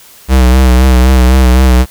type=tone with vibrato; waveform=square; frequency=63.8 Hz; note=C2; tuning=43 cents flat; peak=-4 dBFS; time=0.28-1.86 s; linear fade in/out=50 ms; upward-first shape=sine; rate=3.9 Hz; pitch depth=48 cents each way; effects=white hiss -38 dBFS RMS until 1.9 s